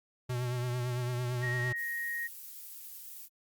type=tone with vibrato; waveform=square; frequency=123.47 Hz; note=B2; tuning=in tune; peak=-32 dBFS; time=0.29-1.73 s; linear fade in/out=10 ms; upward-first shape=triangle; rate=8.9 Hz; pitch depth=46 cents each way
type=tone; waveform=sine; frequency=1876 Hz; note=A#6; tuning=11 cents sharp; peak=-33 dBFS; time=1.42-2.28 s; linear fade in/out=20 ms
type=noise; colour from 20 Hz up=violet; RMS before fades=-46 dBFS; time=1.75-3.29 s; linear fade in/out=50 ms
effects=Opus 48 kbps